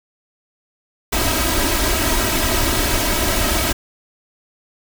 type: noise with comb filter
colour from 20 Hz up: pink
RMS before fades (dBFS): -18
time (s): 1.12-3.73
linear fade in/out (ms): 10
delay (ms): 3.1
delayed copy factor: +0.7
effects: none